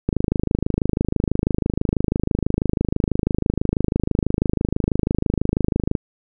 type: click train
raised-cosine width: 3 ms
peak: -5 dBFS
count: 154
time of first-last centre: 0.09-5.952 s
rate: 26.1 Hz
effects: none